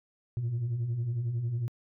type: beating tone pair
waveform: sine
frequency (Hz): 109.1 / 120.1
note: A2 / B2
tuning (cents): -14 / -48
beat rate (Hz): 11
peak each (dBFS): -36 / -27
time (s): 0.37-1.68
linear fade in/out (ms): 0
effects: tanh soft clip ceiling -26 dBFS